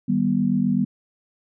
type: chord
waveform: sine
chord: Eb augmented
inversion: none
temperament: equal with one note detuned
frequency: 155.56 / 196 / 243.7 Hz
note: Eb3 / G3 / B3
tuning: 0 / 0 / -23 cents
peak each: -26 / -21 / -21 dBFS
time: 0.08-0.85 s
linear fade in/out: 10 ms
effects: none